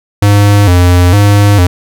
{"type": "tone with vibrato", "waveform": "square", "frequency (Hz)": 95.3, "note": "G2", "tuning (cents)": -48, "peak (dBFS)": -4, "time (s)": [0.22, 1.67], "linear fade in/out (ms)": 5, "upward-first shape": "square", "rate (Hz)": 1.1, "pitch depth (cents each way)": 120, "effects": []}